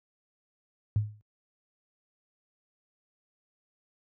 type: tone with exponential decay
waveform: sine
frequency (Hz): 105.7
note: G#2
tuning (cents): +31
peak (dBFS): -19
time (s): 0.96-1.21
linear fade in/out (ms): 0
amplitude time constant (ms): 54
effects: high-pass 60 Hz 12 dB/octave